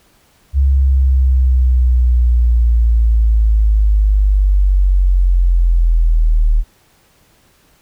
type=linear sweep; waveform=sine; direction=down; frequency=68.5 to 38.04 Hz; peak=-8 dBFS; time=0.53-6.64 s; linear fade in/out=50 ms; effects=pink hiss -53 dBFS RMS until 7.81 s